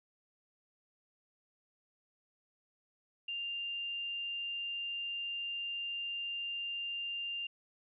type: tone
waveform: sine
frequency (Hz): 2794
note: F7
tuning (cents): 0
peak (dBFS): -36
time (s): 3.28-7.47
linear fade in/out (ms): 5
effects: none